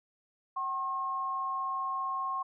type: tone pair together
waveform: sine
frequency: 761 / 1076.2 Hz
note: F#5 / C6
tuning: +48 / +48 cents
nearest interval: tritone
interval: 600 cents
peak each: -40 / -31 dBFS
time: 0.56-2.43 s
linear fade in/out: 10 ms
effects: none